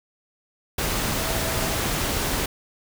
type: tone in noise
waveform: sine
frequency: 653 Hz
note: E5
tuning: 17 cents flat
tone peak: -33 dBFS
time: 1.16-1.75 s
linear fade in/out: 5 ms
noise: pink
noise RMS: -25 dBFS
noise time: 0.78-2.46 s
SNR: -11 dB
effects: none